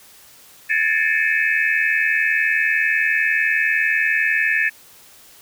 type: tone cluster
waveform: sine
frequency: 1708 / 1788 / 2172 / 2323 / 2567 Hz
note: G#6 / A6 / C#7 / D7 / E7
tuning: +48 / +27 / -36 / -20 / -47 cents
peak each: -21 / -19 / -26 / -26 / -24 dBFS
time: 0.69-4.7 s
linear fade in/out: 20 ms
effects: white hiss -47 dBFS RMS until 5.41 s